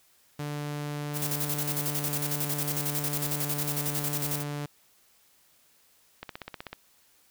sawtooth tone with pitch glide, 147 to 145.98 Hz, D3 to D3, +2 to -10 cents, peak -28 dBFS, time 0.39-4.66 s, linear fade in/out 5 ms, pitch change -12 cents, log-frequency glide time 0.65-3.3 s
blue noise with tremolo, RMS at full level -30 dBFS, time 1.13-4.44 s, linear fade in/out 50 ms, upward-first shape square, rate 11 Hz, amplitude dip 65%
click train, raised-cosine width 0.3 ms, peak -21 dBFS, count 9, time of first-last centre 6.23-6.73 s, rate 16 Hz
effects white hiss -63 dBFS RMS until 7.3 s

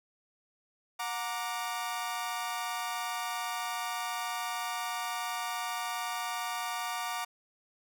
sawtooth chord, Gb augmented, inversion none, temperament equal with one note detuned, 727.7 / 932.3 / 1174.7 Hz, Gb5 / Bb5 / D6, -29 / 0 / 0 cents, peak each -34 dBFS, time 0.99-7.25 s, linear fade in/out 10 ms, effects none

